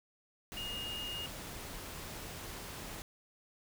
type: tone in noise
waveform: sine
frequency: 2849 Hz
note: F7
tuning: 34 cents sharp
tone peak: -39 dBFS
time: 0.57-1.26 s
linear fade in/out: 0 ms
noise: pink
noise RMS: -45 dBFS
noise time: 0.52-3.02 s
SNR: +3 dB
effects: none